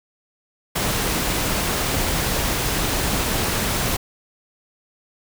pink noise, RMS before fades -22 dBFS, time 0.75-3.97 s, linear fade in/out 10 ms, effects none

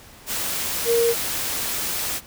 sine tone in noise, 466.2 Hz, A#4, in tune, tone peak -16 dBFS, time 0.85-1.15 s, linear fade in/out 50 ms, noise white, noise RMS -26 dBFS, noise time 0.26-2.21 s, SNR +7 dB, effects pink hiss -46 dBFS RMS until 2.26 s

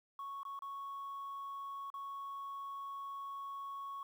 sine tone with dropouts, 1107 Hz, C#6, 3 cents flat, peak -40 dBFS, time 0.19-4.03 s, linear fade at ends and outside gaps 2 ms, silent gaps 0.432-0.451 / 0.591-0.621 / 1.902-1.94 s, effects tanh soft clip ceiling -39 dBFS + 11-bit

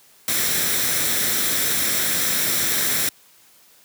white noise with comb filter, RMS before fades -21 dBFS, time 0.28-3.09 s, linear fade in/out 2 ms, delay 0.53 ms, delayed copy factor +0.5, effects white hiss -53 dBFS RMS until 3.84 s + high-pass 100 Hz 12 dB/octave

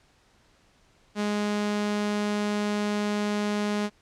sawtooth tone, 207.7 Hz, G#3, in tune, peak -21 dBFS, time 1.15-3.9 s, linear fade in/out 50 ms, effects pink hiss -62 dBFS RMS until 4.01 s + low-pass 7000 Hz 12 dB/octave

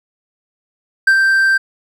triangle tone with ADSR envelope, 1568 Hz, G6, in tune, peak -4 dBFS, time 1.07-1.58 s, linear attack 6 ms, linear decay 72 ms, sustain -4 dB, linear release 12 ms, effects none

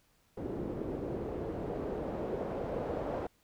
white noise with low-pass filter sweep, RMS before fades -37 dBFS, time 0.37-3.27 s, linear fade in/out 5 ms, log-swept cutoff 360 to 590 Hz, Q 1.8, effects pink hiss -70 dBFS RMS until 3.43 s

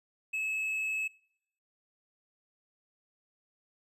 triangle tone, 2589 Hz, E7, 32 cents flat, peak -29 dBFS, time 0.33-1.08 s, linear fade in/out 10 ms, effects noise-tail reverb RT60 0.8 s tail -24 dB re dry + resampled to 32000 Hz

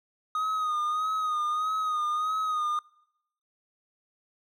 triangle tone with vibrato, 1244.5 Hz, D#6, in tune, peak -24 dBFS, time 0.35-2.79 s, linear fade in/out 2 ms, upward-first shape sine, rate 1.6 Hz, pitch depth 48 cents each way, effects noise-tail reverb RT60 0.8 s tail -24 dB re dry

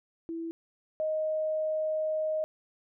sine tone pair in turn, 330.5 / 623.9 Hz, E4 / D#5, +5 / +5 cents, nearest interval major seventh, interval 1100 cents, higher second, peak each -33 / -27 dBFS, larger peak second, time 0.29-0.51 / 1-2.44 s, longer second, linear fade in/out 0 ms, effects none

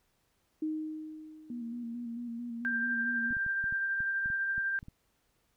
sine tone with exponential decay, 311.1 Hz, D#4, in tune, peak -29 dBFS, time 0.62-2.23 s, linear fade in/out 5 ms, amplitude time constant 350 ms
sine tone with vibrato, 236.4 Hz, A#3, 24 cents sharp, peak -36 dBFS, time 1.5-3.33 s, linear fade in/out 2 ms, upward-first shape square, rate 4.5 Hz, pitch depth 30 cents each way
sine tone with tremolo, 1582 Hz, G6, 15 cents sharp, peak -28 dBFS, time 2.65-4.79 s, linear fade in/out 0 ms, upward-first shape sine, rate 12 Hz, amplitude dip 25%
clicks, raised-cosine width 5 ms, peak -34 dBFS, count 11, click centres 3.308 / 3.368 / 3.464 / 3.641 / 3.725 / 4.005 / 4.259 / 4.302 / 4.58 / 4.829 / 4.884 s
effects pink hiss -74 dBFS RMS until 5.56 s

